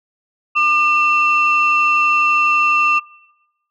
sine tone pair together, 1200 / 2694 Hz, D6 / E7, +37 / +37 cents, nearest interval octave + major second, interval 1400 cents, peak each -14 dBFS, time 0.55-3 s, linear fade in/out 20 ms, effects noise-tail reverb RT60 1.0 s tail -23 dB re dry + tanh soft clip ceiling -5 dBFS

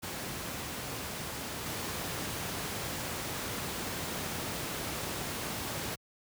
pink noise with level steps, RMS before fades -38 / -36 dBFS, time 0.02-5.96 s, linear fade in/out 20 ms, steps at 1.66 s, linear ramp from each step 2 ms, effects high-pass 80 Hz 12 dB/octave

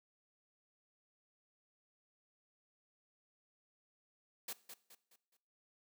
white noise with echo, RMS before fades -43 dBFS, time 4.48-4.53 s, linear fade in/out 5 ms, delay 210 ms, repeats 4, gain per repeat -8 dB, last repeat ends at 5.37 s, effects noise-tail reverb RT60 0.6 s tail -19 dB re dry + high-pass 200 Hz 12 dB/octave

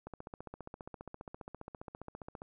click train, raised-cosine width 1 ms, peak -30 dBFS, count 36, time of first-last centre 0.07-2.419 s, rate 14.9 Hz, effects none

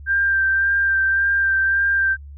sine tone with vibrato, 1580 Hz, G6, 13 cents sharp, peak -15 dBFS, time 0.06-2.17 s, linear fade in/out 50 ms, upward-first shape sine, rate 1.8 Hz, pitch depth 17 cents each way, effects added 71 Hz sine -35 dBFS peak until 2.37 s

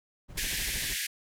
brown noise with tremolo, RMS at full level -37 dBFS, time 0.28-0.97 s, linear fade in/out 50 ms, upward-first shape sine, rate 13 Hz, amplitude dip 65%
pink band-pass noise, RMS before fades -33 dBFS, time 0.37-1.07 s, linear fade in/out 10 ms, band 1600 to 15000 Hz, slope 96 dB/octave
effects none

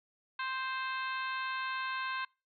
harmonic tone, 523.3 Hz, C5, in tune, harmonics 2 / 3 / 4 / 5 / 6 / 7 / 8, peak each -37 / -38 / -46 / -43 / -50 / -49 / -49 dBFS, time 0.39-2.25 s, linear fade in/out 5 ms, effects noise-tail reverb RT60 0.3 s tail -25 dB re dry

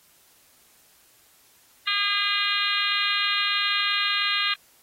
harmonic tone, 406.5 Hz, G#4, 37 cents flat, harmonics 3 / 4 / 5 / 6 / 7 / 8 / 9 / 10, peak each -30 / -30 / -30 / -30 / -30 / -30 / -30 / -30 dBFS, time 1.87-4.54 s, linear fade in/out 5 ms, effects white hiss -58 dBFS RMS until 4.82 s + AAC 48 kbps

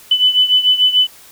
sine beating tone pair, 3000 / 3006.8 Hz, F#7 / F#7, +23 / +27 cents, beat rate 6.8 Hz, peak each -11 / -15 dBFS, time 0.11-1.07 s, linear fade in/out 5 ms, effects white hiss -42 dBFS RMS until 1.31 s

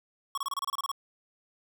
square tone bursts, 1108.7 Hz, C#6, in tune, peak -30 dBFS, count 11, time 0.35-0.916 s, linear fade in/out 2 ms, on 26 ms, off 28 ms, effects none

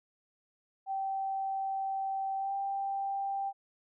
sine tone with pitch glide, 776 to 787.3 Hz, G5 to G5, -18 to +7 cents, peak -31 dBFS, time 0.86-3.53 s, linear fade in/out 50 ms, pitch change +25 cents, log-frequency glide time 2.38-2.52 s, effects none

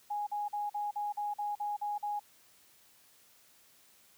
sine tone bursts, 828 Hz, G#5, 5 cents flat, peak -32 dBFS, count 10, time 0.1-2.196 s, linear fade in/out 10 ms, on 170 ms, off 44 ms, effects white hiss -63 dBFS RMS until 4.17 s + high-pass 60 Hz 12 dB/octave

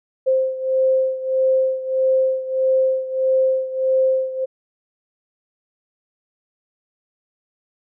sine beating tone pair, 523.3 / 524.9 Hz, C5 / C5, 0 / +5 cents, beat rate 1.6 Hz, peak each -17 / -21 dBFS, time 0.26-4.46 s, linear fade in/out 20 ms, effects none

